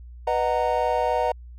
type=chord; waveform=triangle; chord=B major seventh; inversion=none; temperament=just; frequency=493.9 / 617.4 / 740.8 / 926 Hz; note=B4 / D#5 / F#5 / A#5; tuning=0 / -14 / +2 / -12 cents; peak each=-24 dBFS; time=0.27-1.32 s; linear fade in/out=5 ms; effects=added 60 Hz sine -39 dBFS peak until 1.58 s